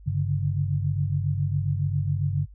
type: tone cluster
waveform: sine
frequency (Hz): 97.9 / 141 / 148.3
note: G2 / C#3 / D3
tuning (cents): -2 / +30 / +17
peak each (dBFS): -26 / -26 / -29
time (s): 0.06-2.46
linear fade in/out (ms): 20
effects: noise-tail reverb RT60 0.1 s tail -26 dB re dry + added 50 Hz sine -44 dBFS peak until 2.54 s